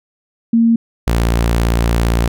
sine / sawtooth tone pair in turn, 230 / 57.63 Hz, A#3 / A#1, -23 / -19 cents, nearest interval 2 octaves, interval 2396 cents, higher first, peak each -8 dBFS, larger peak neither, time 0.53-0.76 / 1.07-2.28 s, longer second, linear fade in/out 5 ms, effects none

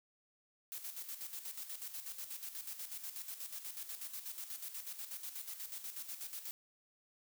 blue noise with tremolo, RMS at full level -44 dBFS, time 0.72-6.51 s, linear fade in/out 0 ms, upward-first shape square, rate 8.2 Hz, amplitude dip 60%, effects none

